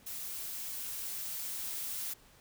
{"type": "noise with level ramp", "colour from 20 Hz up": "blue", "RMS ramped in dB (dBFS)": [-41, -38], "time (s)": [0.06, 2.14], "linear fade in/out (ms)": 10, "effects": ["pink hiss -61 dBFS RMS until 2.4 s"]}